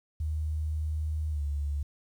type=tone with pitch glide; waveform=sine; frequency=77.3 to 72.12 Hz; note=D#2 to D2; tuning=-11 to -31 cents; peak=-28 dBFS; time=0.2-1.83 s; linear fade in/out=5 ms; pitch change=-120 cents; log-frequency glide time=1.3-1.42 s; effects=10-bit